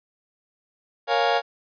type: chord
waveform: 35% pulse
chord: Bb minor seventh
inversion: none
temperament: equal with one note detuned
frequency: 466.2 / 554.4 / 702.9 / 830.6 Hz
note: Bb4 / Db5 / F5 / Ab5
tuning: 0 / 0 / +11 / 0 cents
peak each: -24 / -24 / -21 / -23 dBFS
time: 1.07-1.42 s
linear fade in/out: 50 ms
effects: resampled to 11025 Hz